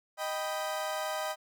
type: chord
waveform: 30% pulse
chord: Eb augmented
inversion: none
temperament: equal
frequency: 622.3 / 784 / 987.8 Hz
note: Eb5 / G5 / B5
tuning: 0 / 0 / 0 cents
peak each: -32 / -35 / -37 dBFS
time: 0.17-1.36 s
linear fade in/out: 50 ms
effects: none